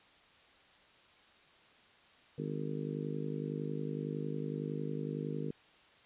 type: harmonic tone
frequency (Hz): 50.9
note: G#1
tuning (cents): -34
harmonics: 3 / 4 / 5 / 6 / 7 / 8 / 9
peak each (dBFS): -39 / -45 / -42 / -45 / -47 / -45 / -44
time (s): 2.38-5.51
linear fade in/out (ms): 5
effects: white hiss -62 dBFS RMS until 6.05 s + resampled to 8000 Hz